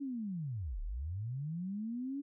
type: linear two-way sweep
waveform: sine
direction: down then up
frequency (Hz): 287.8 to 32.5 to 287.8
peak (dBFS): -36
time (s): 0-2.22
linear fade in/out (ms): 20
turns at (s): 0.81
effects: none